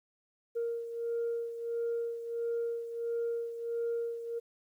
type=beating tone pair; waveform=sine; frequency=466.2 / 467.7 Hz; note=A#4 / A#4; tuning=0 / +6 cents; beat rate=1.5 Hz; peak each=-32 / -38 dBFS; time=0.55-4.4 s; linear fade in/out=20 ms; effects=tanh soft clip ceiling -27 dBFS + 11-bit